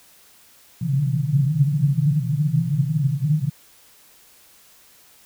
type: band-pass noise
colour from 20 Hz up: pink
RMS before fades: -20 dBFS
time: 0.81-3.5 s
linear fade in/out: 10 ms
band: 130 to 160 Hz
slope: 96 dB/octave
effects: white hiss -52 dBFS RMS until 5.25 s